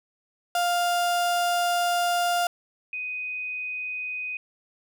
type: tone pair in turn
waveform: 35% pulse / sine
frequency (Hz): 701 / 2498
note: F5 / D#7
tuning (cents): +6 / +6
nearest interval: octave + minor seventh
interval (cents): 2200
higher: second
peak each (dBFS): -20 / -29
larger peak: first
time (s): 0.55-2.47 / 2.93-4.37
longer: first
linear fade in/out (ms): 2
effects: none